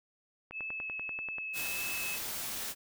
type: click train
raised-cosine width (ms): 0.5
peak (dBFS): -29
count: 10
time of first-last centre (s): 0.51-1.384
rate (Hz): 10.3
type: tone with vibrato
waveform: sine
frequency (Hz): 2600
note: E7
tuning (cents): -24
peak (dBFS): -36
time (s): 0.52-2.19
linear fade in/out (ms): 50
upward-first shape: sine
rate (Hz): 1.7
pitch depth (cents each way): 8
type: noise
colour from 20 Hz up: white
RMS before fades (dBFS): -38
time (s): 1.53-2.75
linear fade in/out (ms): 50
effects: none